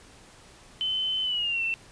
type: tone with pitch glide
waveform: sine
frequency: 3052 to 2688 Hz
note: G7 to E7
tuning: -47 to +33 cents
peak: -25 dBFS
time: 0.81-1.74 s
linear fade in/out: 0 ms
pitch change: -220 cents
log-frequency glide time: 1.23-1.62 s
effects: pink hiss -52 dBFS RMS until 1.91 s + resampled to 22050 Hz